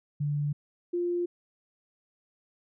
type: tone pair in turn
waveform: sine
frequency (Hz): 146.1 / 349.9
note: D3 / F4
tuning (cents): -9 / +3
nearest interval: octave + minor third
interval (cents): 1512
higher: second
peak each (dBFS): -26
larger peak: neither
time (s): 0.2-0.53 / 0.93-1.26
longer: neither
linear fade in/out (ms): 10
effects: none